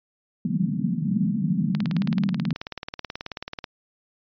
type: band-pass noise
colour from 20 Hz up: pink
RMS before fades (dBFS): -24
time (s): 0.45-2.53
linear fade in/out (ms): 2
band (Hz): 160 to 220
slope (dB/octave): 48
type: click train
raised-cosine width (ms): 0.2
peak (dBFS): -14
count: 36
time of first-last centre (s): 1.75-3.642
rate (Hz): 18.5
effects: resampled to 11025 Hz